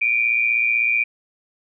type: tone pair together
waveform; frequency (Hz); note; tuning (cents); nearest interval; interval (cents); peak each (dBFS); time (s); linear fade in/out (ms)
sine; 2331 / 2447; D7 / D#7; -14 / -29; minor second; 85; -19; 0.01-1.04; 10
effects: none